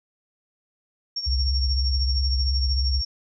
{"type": "tone with tremolo", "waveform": "sine", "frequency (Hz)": 5510, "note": "F8", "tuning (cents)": -24, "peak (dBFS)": -23, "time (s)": [1.16, 3.05], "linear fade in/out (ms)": 5, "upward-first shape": "triangle", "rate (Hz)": 13, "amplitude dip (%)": 75}
{"type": "tone with vibrato", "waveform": "sine", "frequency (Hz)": 65.41, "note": "C2", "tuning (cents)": 0, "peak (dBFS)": -20, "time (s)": [1.26, 3.02], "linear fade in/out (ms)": 20, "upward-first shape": "square", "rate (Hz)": 16, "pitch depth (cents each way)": 99}
{"effects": []}